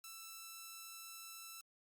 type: tone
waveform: 5% pulse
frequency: 1326 Hz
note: E6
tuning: 10 cents sharp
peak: -38 dBFS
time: 0.04-1.61 s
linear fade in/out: 2 ms
effects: Opus 48 kbps